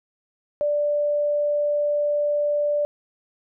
sine tone, 587.3 Hz, D5, in tune, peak -19 dBFS, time 0.61-2.85 s, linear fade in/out 0 ms, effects none

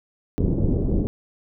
pink low-pass noise, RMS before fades -21 dBFS, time 0.38-1.07 s, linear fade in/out 0 ms, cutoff 410 Hz, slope 24 dB/octave, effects none

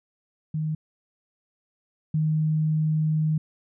sine tone pair in turn, 155.56 / 155.56 Hz, D#3 / D#3, 0 / 0 cents, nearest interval unison, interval 0 cents, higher neither, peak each -24 / -20 dBFS, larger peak second, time 0.54-0.75 / 2.14-3.38 s, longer second, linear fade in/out 5 ms, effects none

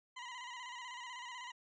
20% pulse tone with vibrato, 987.8 Hz, B5, in tune, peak -40 dBFS, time 0.16-1.52 s, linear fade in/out 10 ms, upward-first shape square, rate 16 Hz, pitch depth 56 cents each way, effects resampled to 16000 Hz

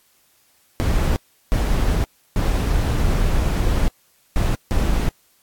brown noise bursts at uneven times, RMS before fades -18 dBFS, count 5, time 0.8-1.16 / 1.52-2.04 / 2.36-3.88 / 4.36-4.55 / 4.71-5.09 s, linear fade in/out 0 ms, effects white hiss -59 dBFS RMS until 5.42 s + AAC 64 kbps

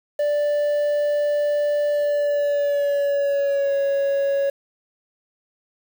triangle tone with pitch glide, 587.3 to 556.3 Hz, D5 to C#5, 0 to +6 cents, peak -16 dBFS, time 0.19-4.5 s, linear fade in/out 5 ms, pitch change -94 cents, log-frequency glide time 1.87-3.75 s, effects 7-bit

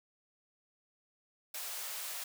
white high-pass noise, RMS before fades -41 dBFS, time 1.54-2.24 s, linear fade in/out 5 ms, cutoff 540 Hz, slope 24 dB/octave, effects none

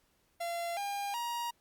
45% pulse tone with pitch steps, 685 / 805.3 / 946.6 Hz, F5 / G5 / A#5, -34 / +46 / +26 cents, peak -34 dBFS, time 0.4-1.51 s, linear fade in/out 10 ms, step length 370 ms, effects pink hiss -72 dBFS RMS until 1.6 s + Opus 48 kbps

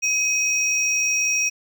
triangle tone pair together, 2531 / 5688 Hz, D#7 / F8, +29 / +31 cents, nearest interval octave + major second, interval 1402 cents, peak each -20 dBFS, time 0.02-1.5 s, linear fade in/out 20 ms, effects none

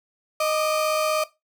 35% pulse tone pair together, 621 / 1186 Hz, D#5 / D6, -3 / +17 cents, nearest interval major seventh, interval 1120 cents, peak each -20 / -25 dBFS, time 0.4-1.24 s, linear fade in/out 5 ms, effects noise-tail reverb RT60 0.2 s tail -17 dB re dry

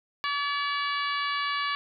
harmonic tone, 572 Hz, D5, 46 cents flat, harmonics 2 / 3 / 4 / 5 / 6 / 7 / 8, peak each -29 / -33 / -35 / -37 / -39 / -40 / -41 dBFS, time 0.24-1.75 s, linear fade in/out 0 ms, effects none

